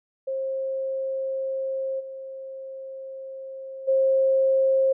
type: tone with level steps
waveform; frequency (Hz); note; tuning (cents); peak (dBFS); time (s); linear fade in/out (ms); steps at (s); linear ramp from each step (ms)
sine; 533; C5; +32; -25 / -34 / -17; 0.27-4.93; 10; 1.99 / 3.87; 20
effects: none